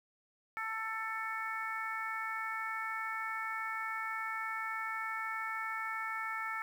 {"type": "harmonic tone", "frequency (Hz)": 443.4, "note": "A4", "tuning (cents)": 13, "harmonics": [2, 3, 4, 5], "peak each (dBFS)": [-44, -39, -41, -42], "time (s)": [0.57, 6.62], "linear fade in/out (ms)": 0, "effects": ["10-bit"]}